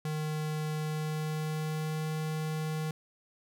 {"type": "tone with pitch glide", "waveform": "square", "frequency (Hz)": [154, 156.06], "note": ["D#3", "D#3"], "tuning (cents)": [-17, 6], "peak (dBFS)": -32, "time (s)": [0.05, 2.91], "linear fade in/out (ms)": 2, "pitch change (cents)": 23, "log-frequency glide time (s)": [0.74, 2.08], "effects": []}